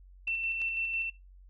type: tone with tremolo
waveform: sine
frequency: 2688 Hz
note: E7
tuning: 33 cents sharp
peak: -29 dBFS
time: 0.27-1.1 s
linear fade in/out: 5 ms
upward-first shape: square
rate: 6 Hz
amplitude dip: 30%
type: clicks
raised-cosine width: 0.2 ms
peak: -34 / -30 dBFS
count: 2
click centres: 0.279 / 0.617 s
effects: noise-tail reverb RT60 0.2 s tail -17 dB re dry + added 46 Hz sine -51 dBFS peak until 1.49 s